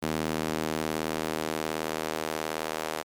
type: tone with high-pass filter sweep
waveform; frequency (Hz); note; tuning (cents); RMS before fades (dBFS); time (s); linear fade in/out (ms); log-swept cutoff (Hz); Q
sawtooth; 78.7; D#2; +20; -31; 0.02-3.03; 20; 230 to 530; 0.99
effects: MP3 96 kbps